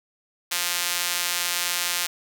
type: tone with high-pass filter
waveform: sawtooth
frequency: 175.7 Hz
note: F3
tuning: 11 cents sharp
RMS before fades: -26 dBFS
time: 0.51-2.07 s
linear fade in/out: 10 ms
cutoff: 2400 Hz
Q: 0.5
effects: none